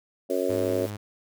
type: harmonic tone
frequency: 92.3 Hz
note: F#2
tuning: 4 cents flat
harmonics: 3 / 4 / 5 / 6 / 7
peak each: -31 / -29 / -29 / -28 / -34 dBFS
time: 0.29-0.87 s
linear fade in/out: 20 ms
type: high-pass noise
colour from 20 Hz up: white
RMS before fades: -46 dBFS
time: 0.3-0.9 s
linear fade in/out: 0 ms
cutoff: 1000 Hz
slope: 96 dB/octave
type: tone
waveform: sawtooth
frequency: 103.83 Hz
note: G#2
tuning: in tune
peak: -29 dBFS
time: 0.49-0.97 s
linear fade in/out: 10 ms
effects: none